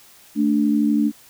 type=tone pair together; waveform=sine; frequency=220 / 292.4 Hz; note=A3 / D4; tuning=0 / -7 cents; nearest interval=perfect fourth; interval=493 cents; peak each=-18 dBFS; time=0.35-1.12 s; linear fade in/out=50 ms; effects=white hiss -49 dBFS RMS until 1.29 s